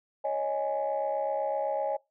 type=chord; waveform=sine; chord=C# suspended second; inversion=none; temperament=equal; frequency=554.4 / 622.3 / 830.6 Hz; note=C#5 / D#5 / G#5; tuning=0 / 0 / 0 cents; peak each=-30 / -31 / -31 dBFS; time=0.24-1.97 s; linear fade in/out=10 ms; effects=noise-tail reverb RT60 0.2 s tail -21 dB re dry + tanh soft clip ceiling -20 dBFS